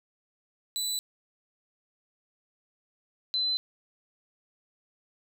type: tone pair in turn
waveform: 25% pulse / sine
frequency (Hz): 3977 / 4049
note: B7 / B7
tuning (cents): +11 / +42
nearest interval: unison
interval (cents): 31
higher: second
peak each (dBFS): -25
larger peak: neither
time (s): 0.76-0.99 / 3.34-3.57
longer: neither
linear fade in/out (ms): 0
effects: none